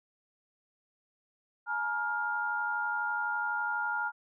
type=tone cluster; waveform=sine; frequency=850 / 942 / 1407 Hz; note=G#5 / A#5 / F6; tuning=+40 / +18 / +12 cents; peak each=-36 / -37 / -31 dBFS; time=1.66-4.12 s; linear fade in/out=50 ms; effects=none